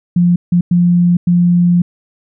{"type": "tone bursts at uneven times", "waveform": "sine", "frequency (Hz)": 175.1, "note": "F3", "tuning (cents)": 5, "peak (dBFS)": -7, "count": 4, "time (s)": [[0.16, 0.36], [0.52, 0.61], [0.71, 1.17], [1.27, 1.82]], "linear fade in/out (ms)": 5, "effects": []}